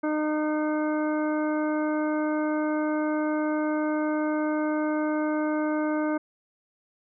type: harmonic tone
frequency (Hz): 305.3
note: D#4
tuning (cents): -33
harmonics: 1 / 2 / 3 / 4 / 5 / 7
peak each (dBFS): -25 / -30 / -36 / -37 / -37 / -44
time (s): 0.03-6.18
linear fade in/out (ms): 10
effects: none